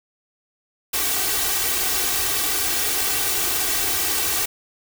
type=noise with comb filter; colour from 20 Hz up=white; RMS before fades=-22 dBFS; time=0.93-4.46 s; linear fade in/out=10 ms; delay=2.6 ms; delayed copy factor=+0.9; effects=none